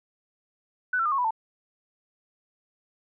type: tone with pitch steps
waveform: sine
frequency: 1495 / 1347.4 / 1214.3 / 1094.4 / 986.3 / 888.9 Hz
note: F#6 / E6 / D#6 / C#6 / B5 / A5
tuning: +17 / +38 / -43 / -23 / -3 / +17 cents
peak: -22 dBFS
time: 0.93-1.308 s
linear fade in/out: 5 ms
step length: 63 ms
effects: none